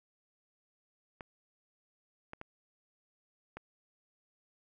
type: clicks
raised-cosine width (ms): 0.5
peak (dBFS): -28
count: 4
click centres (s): 1.208 / 2.334 / 2.414 / 3.57
effects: none